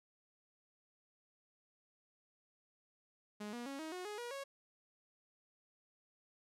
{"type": "tone with pitch steps", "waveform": "sawtooth", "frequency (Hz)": [208.9, 240, 275.6, 316.6, 363.7, 417.8, 479.9, 551.3], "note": ["G#3", "B3", "C#4", "D#4", "F#4", "G#4", "B4", "C#5"], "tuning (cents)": [10, -49, -10, 30, -30, 10, -50, -10], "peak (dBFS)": -39, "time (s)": [3.4, 4.44], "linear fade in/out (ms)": 10, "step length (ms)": 130, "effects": ["low-pass 11000 Hz 12 dB/octave"]}